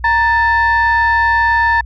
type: tone pair together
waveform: sine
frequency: 932.3 / 1766.1 Hz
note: A#5 / A6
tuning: 0 / +6 cents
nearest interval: major seventh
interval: 1106 cents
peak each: -11 dBFS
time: 0.04-1.81 s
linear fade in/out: 5 ms
effects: tanh soft clip ceiling -6 dBFS + added 60 Hz sine -26 dBFS peak until 1.85 s